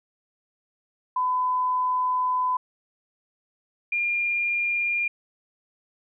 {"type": "tone pair in turn", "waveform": "sine", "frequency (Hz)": [1007, 2406], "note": ["B5", "D7"], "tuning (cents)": [33, 41], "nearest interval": "octave + minor third", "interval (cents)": 1508, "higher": "second", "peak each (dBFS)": [-21, -22], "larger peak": "first", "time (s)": [[1.16, 2.57], [3.92, 5.08]], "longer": "first", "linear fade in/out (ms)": 5, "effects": []}